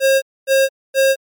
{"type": "tone bursts", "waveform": "square", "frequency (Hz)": 538, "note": "C5", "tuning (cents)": 48, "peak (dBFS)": -11, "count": 3, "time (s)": [0, 1.16], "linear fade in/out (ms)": 50, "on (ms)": 220, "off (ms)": 250, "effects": ["MP3 96 kbps"]}